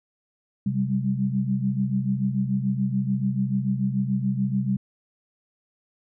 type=tone cluster; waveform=sine; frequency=131.2 / 193.4 / 200.3 Hz; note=C3 / G3 / G3; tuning=+5 / -23 / +38 cents; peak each=-26 dBFS; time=0.66-4.77 s; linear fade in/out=5 ms; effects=none